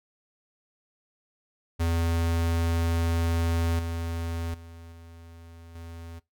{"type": "tone with level steps", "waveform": "square", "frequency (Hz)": 83.6, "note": "E2", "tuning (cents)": 25, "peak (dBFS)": [-24, -30, -44, -46, -40], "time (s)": [1.79, 6.2], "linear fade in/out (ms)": 20, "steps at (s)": [3.79, 4.54, 4.92, 5.75], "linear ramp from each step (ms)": 2, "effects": ["noise-tail reverb RT60 0.2 s tail -21 dB re dry"]}